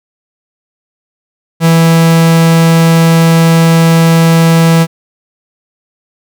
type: tone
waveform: 45% pulse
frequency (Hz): 164.7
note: E3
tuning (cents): -1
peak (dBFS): -4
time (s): 1.6-4.87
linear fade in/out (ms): 50
effects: none